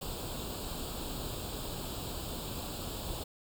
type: noise with comb filter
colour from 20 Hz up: pink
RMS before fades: -39 dBFS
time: 0.01-3.24 s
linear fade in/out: 10 ms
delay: 0.25 ms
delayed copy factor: +0.8
effects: none